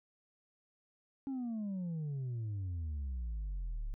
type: exponential sweep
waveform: sine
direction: down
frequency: 277.2 to 34.05 Hz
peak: -33 dBFS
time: 1.27-3.94 s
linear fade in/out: 0 ms
effects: tanh soft clip ceiling -35 dBFS